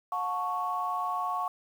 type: chord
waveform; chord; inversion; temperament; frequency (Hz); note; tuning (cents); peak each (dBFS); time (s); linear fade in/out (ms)
sine; F# minor; none; equal with one note detuned; 721.4 / 880 / 1108.7; F#5 / A5 / C#6; -44 / 0 / 0; -33 / -36 / -30; 0.12-1.48; 2
effects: tanh soft clip ceiling -19 dBFS + 9-bit